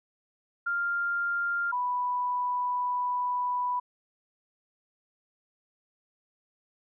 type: tone pair in turn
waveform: sine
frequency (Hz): 1396.9 / 987.8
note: F6 / B5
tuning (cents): 0 / 0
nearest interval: tritone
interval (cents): 600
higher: first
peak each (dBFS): -26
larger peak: neither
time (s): 0.66-1.72 / 1.72-3.8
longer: second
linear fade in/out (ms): 10
effects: none